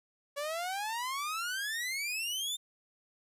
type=exponential sweep; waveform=sawtooth; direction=up; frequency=562 to 3632 Hz; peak=-30 dBFS; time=0.36-2.57 s; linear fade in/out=20 ms; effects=resampled to 32000 Hz